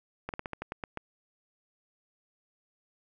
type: slowing click train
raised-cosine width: 0.5 ms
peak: -20 dBFS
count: 9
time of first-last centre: 0.29-0.974 s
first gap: 48 ms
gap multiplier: 1.16
effects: none